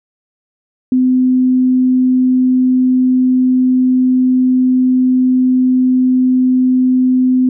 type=tone; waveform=sine; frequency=255.1 Hz; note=C4; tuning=44 cents flat; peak=-8 dBFS; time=0.92-7.49 s; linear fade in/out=2 ms; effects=none